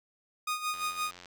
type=tone with tremolo; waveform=sawtooth; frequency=1236 Hz; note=D#6; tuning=12 cents flat; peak=-25 dBFS; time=0.47-1.11 s; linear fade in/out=5 ms; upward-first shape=sine; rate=5.8 Hz; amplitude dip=70%
type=click train; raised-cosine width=0.2 ms; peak=-30 dBFS; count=47; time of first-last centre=0.74-1.257 s; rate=88.9 Hz
effects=none